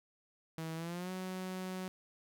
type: tone with pitch glide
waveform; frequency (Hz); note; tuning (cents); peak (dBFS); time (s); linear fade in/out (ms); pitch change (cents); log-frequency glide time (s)
sawtooth; 161.7 to 185.74; E3 to F#3; -33 to +7; -35; 0.58-1.88; 0; +240; 0.75-1.11
effects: none